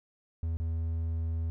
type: tone with dropouts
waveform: triangle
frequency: 81.9 Hz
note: E2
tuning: 11 cents flat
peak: -27 dBFS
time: 0.43-1.5 s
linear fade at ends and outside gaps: 0 ms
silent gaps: 0.57-0.6 s
effects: none